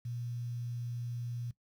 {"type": "tone with quantisation", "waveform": "sine", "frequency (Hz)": 120.1, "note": "B2", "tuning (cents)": -48, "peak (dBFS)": -36, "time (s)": [0.05, 1.51], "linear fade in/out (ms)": 5, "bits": 10, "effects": ["noise-tail reverb RT60 0.1 s tail -18 dB re dry"]}